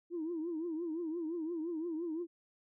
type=tone with vibrato; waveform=sine; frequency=329.6 Hz; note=E4; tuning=in tune; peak=-34 dBFS; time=0.1-2.27 s; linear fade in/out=50 ms; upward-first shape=triangle; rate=5.8 Hz; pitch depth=140 cents each way; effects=tanh soft clip ceiling -31 dBFS